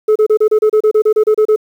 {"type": "tone bursts", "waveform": "sine", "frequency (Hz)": 430, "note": "A4", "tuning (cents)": -40, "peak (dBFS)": -4, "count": 14, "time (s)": [0.08, 1.561], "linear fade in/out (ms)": 10, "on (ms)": 77, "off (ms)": 31, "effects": ["tanh soft clip ceiling -6 dBFS", "7-bit"]}